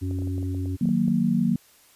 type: harmonic tone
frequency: 92.5 Hz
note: F#2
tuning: in tune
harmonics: 1 / 3 / 4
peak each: -26 / -31 / -41 dBFS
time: 0.01-0.77 s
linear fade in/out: 20 ms
type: clicks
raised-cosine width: 2 ms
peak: -27 dBFS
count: 11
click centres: 0.111 / 0.188 / 0.221 / 0.274 / 0.381 / 0.428 / 0.547 / 0.658 / 0.856 / 0.89 / 1.081 s
type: chord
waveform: sine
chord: D# minor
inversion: none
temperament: equal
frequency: 155.56 / 185 / 233.1 Hz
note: D#3 / F#3 / A#3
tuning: 0 / 0 / 0 cents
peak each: -27 / -23 / -22 dBFS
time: 0.81-1.56 s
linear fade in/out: 5 ms
effects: white hiss -56 dBFS RMS until 1.95 s + resampled to 32000 Hz